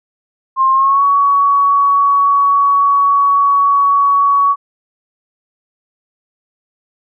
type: tone with pitch glide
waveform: sine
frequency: 1061 to 1124.1 Hz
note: C6 to C#6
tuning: +24 to +24 cents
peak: -8 dBFS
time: 0.56-4.56 s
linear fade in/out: 50 ms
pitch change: +100 cents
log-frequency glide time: 0.73-1.04 s
effects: none